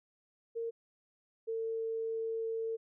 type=tone pair in turn; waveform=sine; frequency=460 / 450.5 Hz; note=A#4 / A4; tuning=-23 / +41 cents; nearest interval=unison; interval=36 cents; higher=first; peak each=-34 / -33 dBFS; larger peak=second; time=0.55-0.71 / 1.47-2.77 s; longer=second; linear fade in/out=20 ms; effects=none